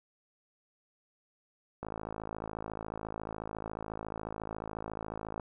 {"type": "click train", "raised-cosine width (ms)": 1, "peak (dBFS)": -24, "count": 194, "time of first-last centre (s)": [1.83, 5.397], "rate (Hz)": 54.1, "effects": []}